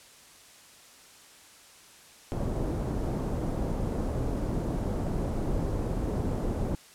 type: low-pass noise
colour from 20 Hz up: pink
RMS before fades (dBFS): -30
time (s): 2.32-6.75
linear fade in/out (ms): 0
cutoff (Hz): 550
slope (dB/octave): 12
effects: white hiss -53 dBFS RMS until 6.94 s + low-pass 10000 Hz 12 dB/octave